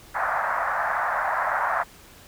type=band-pass noise; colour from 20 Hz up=pink; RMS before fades=-25 dBFS; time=0.14-1.84 s; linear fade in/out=20 ms; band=650 to 1800 Hz; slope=48 dB/octave; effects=pink hiss -49 dBFS RMS until 2.27 s